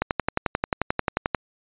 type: click train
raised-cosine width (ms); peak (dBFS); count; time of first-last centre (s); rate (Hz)
0.5; -6; 16; 0.02-1.347; 11.3
effects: resampled to 8000 Hz

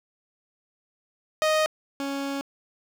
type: tone pair in turn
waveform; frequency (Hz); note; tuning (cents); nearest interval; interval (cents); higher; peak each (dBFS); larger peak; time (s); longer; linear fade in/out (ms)
sawtooth; 622.3 / 277.2; D#5 / C#4; 0 / 0; octave + major second; 1400; first; -16 / -24; first; 1.42-1.66 / 2-2.41; second; 0
effects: low-pass 7000 Hz 12 dB/octave + 7-bit

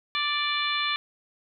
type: harmonic tone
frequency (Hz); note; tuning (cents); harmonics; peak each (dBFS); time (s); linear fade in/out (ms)
587.3; D5; 0; 2 / 3 / 4 / 5 / 6 / 7; -30 / -33 / -30 / -34 / -30 / -35; 0.15-0.96; 0
effects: none

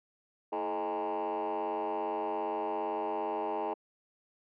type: tone with frequency modulation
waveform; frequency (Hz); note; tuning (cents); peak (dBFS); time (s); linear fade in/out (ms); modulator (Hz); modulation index
sine; 622.3; D#5; 0; -28; 0.52-3.74; 10; 97.5; 3.4
effects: tanh soft clip ceiling -29 dBFS + high-pass 300 Hz 12 dB/octave

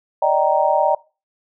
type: chord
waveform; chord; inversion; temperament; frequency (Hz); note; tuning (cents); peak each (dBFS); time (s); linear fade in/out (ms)
sine; Eb major seventh; third; just; 583.4 / 622.3 / 777.8 / 933.4; D5 / Eb5 / G5 / Bb5; -12 / 0 / -14 / +2; -19; 0.22-0.95; 5
effects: noise-tail reverb RT60 0.3 s tail -21 dB re dry

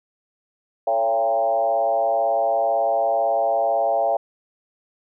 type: tone with frequency modulation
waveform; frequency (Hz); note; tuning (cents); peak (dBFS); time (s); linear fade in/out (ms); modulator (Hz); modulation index
sine; 678; E5; +49; -17; 0.87-4.17; 5; 118; 1.2
effects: none

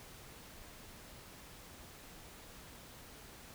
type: silence
effects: pink hiss -54 dBFS RMS until 3.54 s

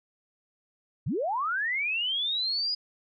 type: linear sweep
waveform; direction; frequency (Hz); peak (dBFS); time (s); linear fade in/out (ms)
sine; up; 89.2 to 4979; -26; 1.06-2.75; 10
effects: none

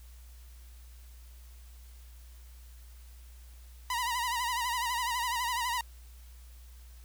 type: tone with vibrato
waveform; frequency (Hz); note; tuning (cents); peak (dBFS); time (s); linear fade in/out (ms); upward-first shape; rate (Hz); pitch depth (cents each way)
sawtooth; 968; B5; -35; -26; 3.9-5.81; 2; sine; 12; 83
effects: added 60 Hz sine -48 dBFS peak until 7.04 s + white hiss -61 dBFS RMS until 7.04 s

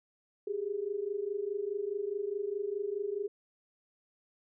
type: tone pair together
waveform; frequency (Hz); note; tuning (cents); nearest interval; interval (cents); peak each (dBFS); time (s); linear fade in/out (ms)
sine; 390.5 / 415.3; G4 / G#4; -7 / 0; minor second; 107; -36 / -34; 0.47-3.28; 5
effects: none

